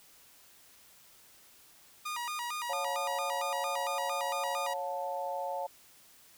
sawtooth tone with vibrato, 1081 Hz, C#6, 44 cents flat, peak -31 dBFS, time 2.05-4.74 s, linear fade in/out 10 ms, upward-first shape square, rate 4.4 Hz, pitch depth 210 cents each way
sine chord, Db augmented, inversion none, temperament equal with one note detuned, 554.4 / 713.1 / 880 Hz, Db5 / F5 / A5, 0 / +36 / 0 cents, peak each -37 / -38 / -37 dBFS, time 2.69-5.67 s, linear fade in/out 10 ms
effects white hiss -59 dBFS RMS until 6.37 s

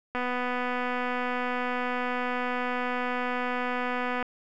click train, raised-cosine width 0.5 ms, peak -16 dBFS, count 1012, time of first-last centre 0.15-4.227 s, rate 248 Hz, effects none

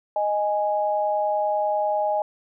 sine tone pair together, 620 / 829.9 Hz, D#5 / G#5, -6 / -1 cents, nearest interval perfect fourth, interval 505 cents, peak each -23 dBFS, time 0.16-2.22 s, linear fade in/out 2 ms, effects none

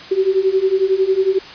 sine beating tone pair, 375.3 / 386.3 Hz, F#4 / G4, +25 / -25 cents, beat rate 11 Hz, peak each -17 / -15 dBFS, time 0.11-1.39 s, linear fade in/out 10 ms, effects white hiss -35 dBFS RMS until 1.54 s + resampled to 11025 Hz

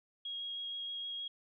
sine tone with vibrato, 3285 Hz, G#7, 20 cents flat, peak -38 dBFS, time 0.25-1.28 s, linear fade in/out 5 ms, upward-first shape sine, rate 6.4 Hz, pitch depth 9 cents each way, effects none

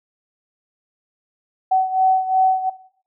sine beating tone pair, 754 / 756.8 Hz, F#5 / F#5, +32 / +39 cents, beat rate 2.8 Hz, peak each -16 / -21 dBFS, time 1.71-2.7 s, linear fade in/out 10 ms, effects noise-tail reverb RT60 0.6 s tail -18 dB re dry

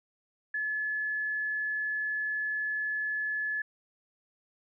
sine tone, 1716 Hz, A6, 44 cents flat, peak -29 dBFS, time 0.54-3.62 s, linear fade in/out 5 ms, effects none

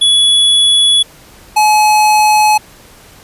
square tone pair in turn, 3395 / 851.1 Hz, G#7 / G#5, +37 / +42 cents, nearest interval 2 octaves, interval 2395 cents, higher first, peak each -7 dBFS, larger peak neither, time 0.01-1.03 / 1.56-2.58 s, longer neither, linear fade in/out 10 ms, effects pink hiss -40 dBFS RMS until 3.23 s + resampled to 32000 Hz

